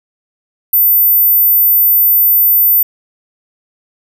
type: tone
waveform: sine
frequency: 14100 Hz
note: A9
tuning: 2 cents sharp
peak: -6 dBFS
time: 0.73-2.83 s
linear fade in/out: 5 ms
effects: none